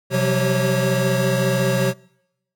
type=tone cluster; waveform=square; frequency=129.5 / 174.8 / 189.3 / 383.4 / 546 Hz; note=C3 / F3 / F#3 / G4 / C#5; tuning=-17 / +2 / +40 / -38 / -26 cents; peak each=-22 / -28 / -25 / -28 / -22 dBFS; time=0.1-1.94 s; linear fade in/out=50 ms; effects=noise-tail reverb RT60 0.9 s tail -26 dB re dry